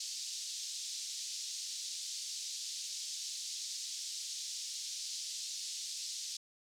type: band-pass noise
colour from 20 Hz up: pink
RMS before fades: -42 dBFS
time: 0-6.37 s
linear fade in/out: 5 ms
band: 4200 to 7200 Hz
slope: 24 dB/octave
effects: none